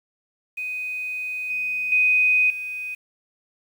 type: tone with level steps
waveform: sine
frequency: 2500 Hz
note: D#7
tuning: 8 cents sharp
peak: -26 / -23 / -15 / -28 dBFS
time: 0.57-2.95 s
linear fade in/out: 10 ms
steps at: 1.5 / 1.92 / 2.5 s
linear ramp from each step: 2 ms
effects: 8-bit